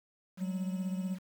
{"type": "beating tone pair", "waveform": "triangle", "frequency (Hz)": [185, 201], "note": ["F#3", "G3"], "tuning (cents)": [0, 44], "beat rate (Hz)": 16, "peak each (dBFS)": [-31, -38], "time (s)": [0.37, 1.19], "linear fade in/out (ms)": 50, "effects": ["9-bit"]}